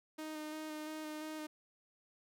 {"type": "tone with vibrato", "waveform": "sawtooth", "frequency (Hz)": 308.7, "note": "D#4", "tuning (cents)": -14, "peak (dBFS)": -38, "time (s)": [0.18, 1.47], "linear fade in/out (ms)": 10, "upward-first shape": "square", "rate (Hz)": 2.9, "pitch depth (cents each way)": 14, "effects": []}